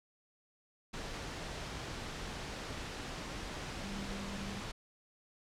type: tone in noise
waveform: sine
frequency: 198 Hz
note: G3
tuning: 18 cents sharp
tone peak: -43 dBFS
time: 3.83-4.61 s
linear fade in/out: 10 ms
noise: pink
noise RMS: -42 dBFS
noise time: 0.93-4.72 s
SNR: -4 dB
effects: low-pass 6000 Hz 12 dB/octave